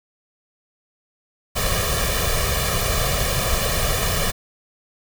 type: noise with comb filter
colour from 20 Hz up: pink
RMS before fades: -21 dBFS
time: 1.55-4.32 s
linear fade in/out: 20 ms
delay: 1.7 ms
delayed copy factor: +0.85
effects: none